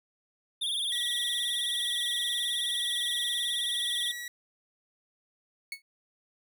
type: tone with vibrato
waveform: square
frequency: 3448 Hz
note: A7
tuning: 36 cents flat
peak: -29 dBFS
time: 0.61-4.12 s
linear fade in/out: 10 ms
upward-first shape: triangle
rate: 19 Hz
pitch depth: 130 cents each way
type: tone with tremolo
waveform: sawtooth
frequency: 1930 Hz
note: B6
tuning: 40 cents flat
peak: -33 dBFS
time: 0.92-4.28 s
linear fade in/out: 2 ms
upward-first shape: sine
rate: 1 Hz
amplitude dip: 25%
type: tone with exponential decay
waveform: 30% pulse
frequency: 2207 Hz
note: C#7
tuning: 8 cents flat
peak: -28 dBFS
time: 5.72-5.82 s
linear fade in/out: 2 ms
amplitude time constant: 21 ms
effects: none